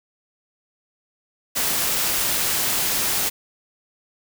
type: noise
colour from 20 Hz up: white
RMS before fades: -22 dBFS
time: 1.55-3.3 s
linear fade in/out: 20 ms
effects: none